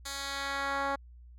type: tone with band-pass filter sweep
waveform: 10% pulse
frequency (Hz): 277.2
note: C#4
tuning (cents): 0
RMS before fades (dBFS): -34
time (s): 0.05-0.96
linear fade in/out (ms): 10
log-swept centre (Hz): 6600 to 840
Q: 0.81
effects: added 60 Hz sine -49 dBFS peak until 1.38 s